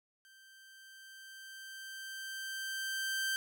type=tone with level ramp; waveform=sawtooth; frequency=1564 Hz; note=G6; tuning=4 cents flat; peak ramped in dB=-55 to -28 dBFS; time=0.25-3.36 s; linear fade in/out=0 ms; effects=none